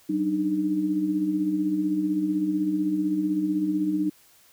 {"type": "tone cluster", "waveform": "sine", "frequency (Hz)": [189.6, 290.5, 306.3], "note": ["F#3", "D4", "D#4"], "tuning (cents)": [43, -19, -27], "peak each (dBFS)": [-30, -32, -23], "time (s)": [0.09, 4.1], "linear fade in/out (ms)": 10, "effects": ["white hiss -57 dBFS RMS until 4.52 s"]}